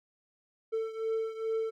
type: beating tone pair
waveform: triangle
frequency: 445.3 / 447.7 Hz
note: A4 / A4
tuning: +21 / +30 cents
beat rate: 2.4 Hz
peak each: -30 / -34 dBFS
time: 0.72-1.71 s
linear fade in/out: 20 ms
effects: none